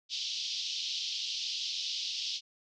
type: band-pass noise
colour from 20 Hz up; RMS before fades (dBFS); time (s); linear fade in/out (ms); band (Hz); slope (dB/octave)
pink; -36; 0.09-2.41; 50; 3000 to 5600; 48
effects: none